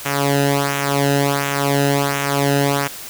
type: tone with flanger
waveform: sawtooth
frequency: 140.7 Hz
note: C#3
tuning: 26 cents sharp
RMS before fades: -18 dBFS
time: 0.05-2.88 s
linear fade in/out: 10 ms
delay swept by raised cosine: 0.21 to 0.9 ms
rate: 1.4 Hz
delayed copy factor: -0.8
effects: white hiss -33 dBFS RMS until 3.09 s